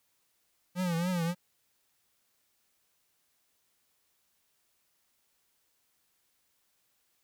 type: tone with vibrato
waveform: square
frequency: 174.61 Hz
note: F3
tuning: in tune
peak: -29 dBFS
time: 0.75-1.35 s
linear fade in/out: 50 ms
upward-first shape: triangle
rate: 3.6 Hz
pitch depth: 120 cents each way
effects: white hiss -74 dBFS RMS until 7.23 s